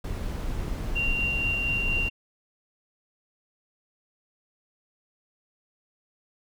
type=noise; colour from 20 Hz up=brown; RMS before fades=-30 dBFS; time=0.04-2.09 s; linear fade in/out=5 ms
type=tone with tremolo; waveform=sine; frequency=2768 Hz; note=F7; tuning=16 cents flat; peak=-24 dBFS; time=0.95-2.1 s; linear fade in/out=20 ms; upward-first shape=sine; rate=4.2 Hz; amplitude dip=25%
effects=none